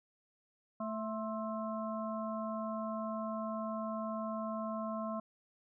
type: harmonic tone with a mistuned harmonic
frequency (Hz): 220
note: A3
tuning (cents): 0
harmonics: 1 / 3 / 5 / 6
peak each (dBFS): -39 / -40 / -42 / -48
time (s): 0.8-5.2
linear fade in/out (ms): 5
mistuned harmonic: 5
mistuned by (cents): -61
effects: none